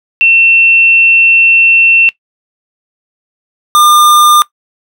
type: tone pair in turn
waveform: sine / square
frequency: 2700 / 1202.7 Hz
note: E7 / D6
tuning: +41 / +41 cents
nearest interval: octave + major second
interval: 1400 cents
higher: first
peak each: -4 dBFS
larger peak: neither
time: 0.21-2.09 / 3.75-4.42 s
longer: first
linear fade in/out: 0 ms
effects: noise-tail reverb RT60 0.1 s tail -19 dB re dry